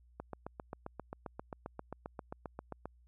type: click train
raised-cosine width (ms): 1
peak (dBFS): -27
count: 21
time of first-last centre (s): 0.2-2.856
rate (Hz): 7.53
effects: added 60 Hz sine -61 dBFS peak until 3.07 s